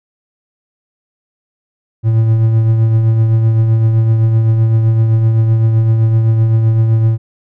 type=tone with tremolo; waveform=triangle; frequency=112.1 Hz; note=A2; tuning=33 cents sharp; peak=-4 dBFS; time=2.03-7.18 s; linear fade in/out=50 ms; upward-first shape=triangle; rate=7.8 Hz; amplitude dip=40%; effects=none